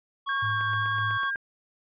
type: tone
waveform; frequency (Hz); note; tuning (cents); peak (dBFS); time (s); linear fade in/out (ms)
square; 1108.7; C#6; 0; -29; 0.26-1.31; 20
type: tone with vibrato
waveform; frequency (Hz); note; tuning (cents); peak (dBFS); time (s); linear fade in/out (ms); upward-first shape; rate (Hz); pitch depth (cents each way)
sine; 1603; G6; +38; -27; 0.29-1.36; 2; sine; 2; 13
type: tone with tremolo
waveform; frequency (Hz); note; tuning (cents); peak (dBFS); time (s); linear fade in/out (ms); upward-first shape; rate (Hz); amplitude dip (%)
sine; 107.2; A2; -45; -30; 0.42-1.18; 10; sine; 3.6; 40
type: click train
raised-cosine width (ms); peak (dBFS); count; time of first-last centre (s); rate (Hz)
0.5; -28; 7; 0.61-1.358; 8.02
effects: resampled to 8000 Hz